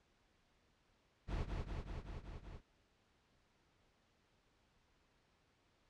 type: noise with echo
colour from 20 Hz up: brown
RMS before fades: -39 dBFS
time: 1.27-1.47 s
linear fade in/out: 50 ms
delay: 190 ms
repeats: 6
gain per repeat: -2 dB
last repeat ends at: 2.61 s
effects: pink hiss -75 dBFS RMS until 5.89 s + low-pass 5000 Hz 12 dB/octave